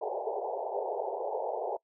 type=band-pass noise; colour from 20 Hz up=pink; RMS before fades=-34 dBFS; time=0.01-1.77 s; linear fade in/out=10 ms; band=390 to 900 Hz; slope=96 dB/octave; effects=noise-tail reverb RT60 0.1 s tail -23 dB re dry